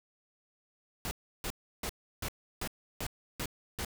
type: noise bursts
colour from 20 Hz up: pink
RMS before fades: -36 dBFS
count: 8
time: 1.05-3.848 s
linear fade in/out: 0 ms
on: 61 ms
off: 330 ms
effects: none